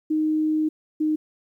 sine tone pair in turn, 310.2 / 308.5 Hz, D#4 / D#4, -5 / -15 cents, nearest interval unison, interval 10 cents, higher first, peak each -19 dBFS, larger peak neither, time 0.1-0.69 / 1-1.16 s, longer first, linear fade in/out 10 ms, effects 10-bit

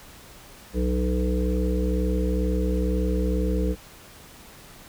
harmonic tone with a mistuned harmonic, 62.1 Hz, B1, 10 cents sharp, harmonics 1 / 3 / 5 / 7 / 8, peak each -23 / -28 / -30 / -31 / -32 dBFS, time 0.73-3.76 s, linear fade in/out 50 ms, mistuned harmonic 5, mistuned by -20 cents, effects pink hiss -47 dBFS RMS until 4.88 s

